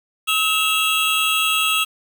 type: tone cluster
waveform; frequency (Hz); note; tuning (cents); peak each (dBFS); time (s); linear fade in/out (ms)
square; 1283 / 2645 / 2796 / 3298; E6 / E7 / F7 / G#7; -47 / +5 / +1 / -13; -23; 0.27-1.85; 20
effects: 7-bit